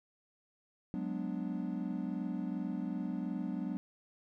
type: chord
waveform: triangle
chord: G# half-diminished seventh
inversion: third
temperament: equal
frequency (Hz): 185 / 207.7 / 246.9 / 293.7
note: F#3 / G#3 / B3 / D4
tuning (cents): 0 / 0 / 0 / 0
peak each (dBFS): -37 / -39 / -38 / -39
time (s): 0.94-3.77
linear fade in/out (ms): 0
effects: none